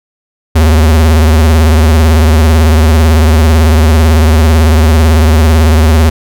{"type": "tone with vibrato", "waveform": "square", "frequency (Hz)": 78.6, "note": "D#2", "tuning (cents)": 18, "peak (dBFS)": -4, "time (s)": [0.55, 6.1], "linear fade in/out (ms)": 10, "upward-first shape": "triangle", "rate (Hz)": 18, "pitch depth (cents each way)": 130, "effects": []}